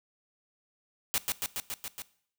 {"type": "noise with echo", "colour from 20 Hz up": "white", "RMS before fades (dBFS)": -28, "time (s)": [1.14, 1.18], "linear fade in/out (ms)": 0, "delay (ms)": 140, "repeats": 6, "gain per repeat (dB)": -2, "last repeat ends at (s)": 2.02, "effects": ["noise-tail reverb RT60 0.6 s tail -19 dB re dry"]}